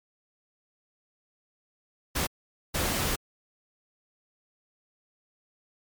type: noise bursts at uneven times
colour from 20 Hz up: pink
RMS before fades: -28 dBFS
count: 2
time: 2.15-2.27 / 2.74-3.16 s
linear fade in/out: 10 ms
effects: MP3 96 kbps